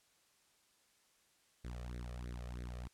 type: tone with flanger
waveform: sawtooth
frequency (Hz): 60.6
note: B1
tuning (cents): -32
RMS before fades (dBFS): -45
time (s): 1.64-2.88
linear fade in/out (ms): 10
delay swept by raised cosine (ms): 0.49 to 1.69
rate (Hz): 3.1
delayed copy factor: +0.8
effects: white hiss -72 dBFS RMS until 2.93 s + low-pass 10000 Hz 12 dB/octave